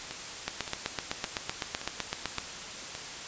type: two click trains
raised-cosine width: 0.2 ms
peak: -19 / -12 dBFS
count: 6 / 16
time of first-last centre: 0.11-2.951 / 0.48-2.384 s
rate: 1.76 / 7.88 Hz
effects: white hiss -40 dBFS RMS until 3.27 s + resampled to 16000 Hz